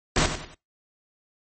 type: noise with echo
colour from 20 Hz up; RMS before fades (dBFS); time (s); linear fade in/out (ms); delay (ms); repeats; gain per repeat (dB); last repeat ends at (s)
pink; -20; 0.16-0.26; 2; 95; 3; -9; 0.545
effects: noise-tail reverb RT60 0.2 s tail -23 dB re dry + MP3 32 kbps